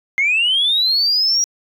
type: linear sweep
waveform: sine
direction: up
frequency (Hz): 2093 to 5740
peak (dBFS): -12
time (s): 0.18-1.44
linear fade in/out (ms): 0
effects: tanh soft clip ceiling -9 dBFS